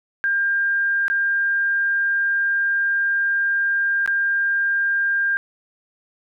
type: tone with dropouts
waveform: sine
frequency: 1600 Hz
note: G6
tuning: 35 cents sharp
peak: -17 dBFS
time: 0.24-5.37 s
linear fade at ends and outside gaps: 0 ms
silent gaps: 1.081-1.1 / 4.061-4.076 s
effects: none